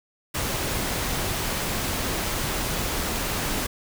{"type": "noise", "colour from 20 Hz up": "pink", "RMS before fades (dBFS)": -27, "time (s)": [0.34, 3.67], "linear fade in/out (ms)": 10, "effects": []}